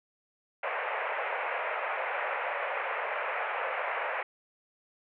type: band-pass noise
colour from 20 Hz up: pink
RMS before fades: -33 dBFS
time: 0.63-4.23 s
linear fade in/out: 5 ms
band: 500 to 2500 Hz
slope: 48 dB/octave
effects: none